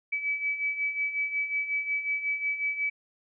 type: beating tone pair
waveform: sine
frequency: 2289 / 2294.5 Hz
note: D7 / D7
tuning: -45 / -41 cents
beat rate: 5.5 Hz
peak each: -34 / -28 dBFS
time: 0.12-2.9 s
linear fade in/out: 10 ms
effects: none